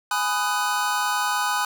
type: chord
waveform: square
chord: G# minor seventh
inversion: none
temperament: just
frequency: 830.6 / 996.7 / 1245.9 / 1495.1 Hz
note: G#5 / B5 / D#6 / F#6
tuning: 0 / +16 / +2 / +18 cents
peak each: -28 dBFS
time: 0.11-1.65 s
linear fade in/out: 2 ms
effects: none